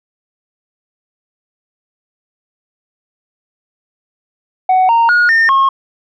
sine tone with pitch steps, 746 / 925 / 1442 / 1817 / 1082 Hz, F#5 / A#5 / F#6 / A#6 / C#6, +14 / -14 / -45 / -45 / -42 cents, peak -5 dBFS, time 4.69-5.69 s, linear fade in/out 5 ms, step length 200 ms, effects tanh soft clip ceiling -6 dBFS

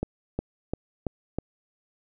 accelerating click train, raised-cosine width 2 ms, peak -14 dBFS, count 5, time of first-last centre 0.03-1.386 s, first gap 360 ms, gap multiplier 0.96, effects none

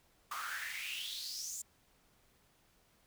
pink noise with high-pass filter sweep, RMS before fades -42 dBFS, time 0.31-1.62 s, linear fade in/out 5 ms, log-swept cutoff 1100 to 7500 Hz, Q 7, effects pink hiss -70 dBFS RMS until 3.06 s

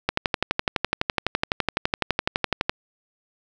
click train, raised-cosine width 0.3 ms, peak -4 dBFS, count 32, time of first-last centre 0.09-2.695 s, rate 11.9 Hz, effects none

